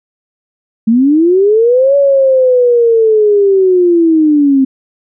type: linear two-way sweep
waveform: sine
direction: up then down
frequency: 215.9 to 567 to 262.4 Hz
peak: -5 dBFS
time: 0.87-4.65 s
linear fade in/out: 10 ms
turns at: 1.96 s
effects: none